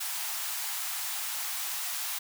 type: high-pass noise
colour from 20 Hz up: white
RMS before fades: -34 dBFS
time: 0-2.19 s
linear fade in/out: 10 ms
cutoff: 700 Hz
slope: 48 dB/octave
effects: none